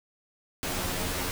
pink noise with comb filter, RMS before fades -31 dBFS, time 0.63-1.31 s, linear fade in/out 0 ms, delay 11 ms, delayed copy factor +0.75, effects none

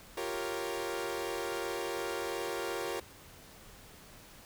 sawtooth chord, G half-diminished seventh, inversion third, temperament equal, 349.2 / 392 / 466.2 / 554.4 Hz, F4 / G4 / Bb4 / Db5, 0 / 0 / 0 / 0 cents, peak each -36 / -36 / -35 / -38 dBFS, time 0.17-3 s, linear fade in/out 5 ms, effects pink hiss -54 dBFS RMS until 4.45 s

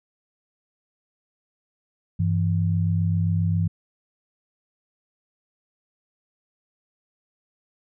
sine tone pair together, 98 / 165.53 Hz, G2 / E3, 0 / +8 cents, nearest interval major sixth, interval 908 cents, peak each -21 / -23 dBFS, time 2.19-3.68 s, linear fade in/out 10 ms, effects none

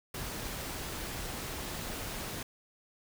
pink noise, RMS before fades -39 dBFS, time 0.14-2.43 s, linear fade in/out 5 ms, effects none

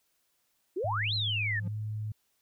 sine exponential two-way sweep, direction up then down, 329.6 to 4261 to 1716 Hz, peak -29 dBFS, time 0.76-1.6 s, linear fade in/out 10 ms, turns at 1.14 s
sine tone with pitch glide, 105.1 to 107.18 Hz, G#2 to A2, +21 to -45 cents, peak -32 dBFS, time 0.84-2.12 s, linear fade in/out 5 ms, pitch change +34 cents, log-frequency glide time 1.68-1.76 s
triangle tone with exponential growth, 174.61 Hz, F3, in tune, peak -29 dBFS, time 1.55-1.68 s, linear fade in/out 5 ms, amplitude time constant 28 ms
effects white hiss -74 dBFS RMS until 2.41 s

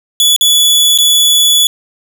sawtooth tone with dropouts, 3424 Hz, A7, 48 cents flat, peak -3 dBFS, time 0.2-1.67 s, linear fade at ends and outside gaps 1 ms, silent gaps 0.363-0.41 / 0.977-0.986 s, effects none

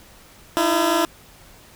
15% pulse tone pair together, 311.1 / 336.7 Hz, D#4 / E4, 0 / +37 cents, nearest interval minor second, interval 137 cents, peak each -16 / -12 dBFS, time 0.57-1.05 s, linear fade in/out 0 ms, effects pink hiss -48 dBFS RMS until 1.75 s

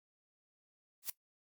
blue noise with exponential growth, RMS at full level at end -31 dBFS, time 1.02-1.1 s, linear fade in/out 5 ms, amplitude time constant 17 ms, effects noise-tail reverb RT60 0.1 s tail -18 dB re dry + Opus 48 kbps

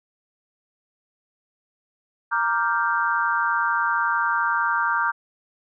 sine chord, G minor seventh, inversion first, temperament equal, 932.3 / 1174.7 / 1396.9 / 1568 Hz, Bb5 / D6 / F6 / G6, 0 / 0 / 0 / 0 cents, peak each -25 dBFS, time 2.31-5.12 s, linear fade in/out 20 ms, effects none

